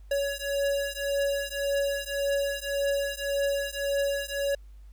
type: beating tone pair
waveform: square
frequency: 560 / 561.8 Hz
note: C#5 / C#5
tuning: +18 / +23 cents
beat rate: 1.8 Hz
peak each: -30 dBFS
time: 0.11-4.55 s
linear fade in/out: 5 ms
effects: added 50 Hz sine -45 dBFS peak until 4.92 s + pink hiss -69 dBFS RMS until 4.92 s